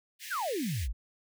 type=high-pass noise; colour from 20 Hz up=pink; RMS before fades=-43 dBFS; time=0.19-0.88 s; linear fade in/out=50 ms; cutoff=1700 Hz; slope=96 dB/octave
type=exponential sweep; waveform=sine; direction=down; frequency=1736 to 45.27 Hz; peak=-30 dBFS; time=0.3-0.93 s; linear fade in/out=20 ms
effects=none